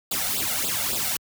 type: noise with flanger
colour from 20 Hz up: white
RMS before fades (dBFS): -26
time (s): 0.11-1.17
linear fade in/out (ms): 5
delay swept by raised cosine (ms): 0.24 to 1.44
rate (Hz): 3.6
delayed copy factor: +0.95
effects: high-pass 60 Hz 12 dB/octave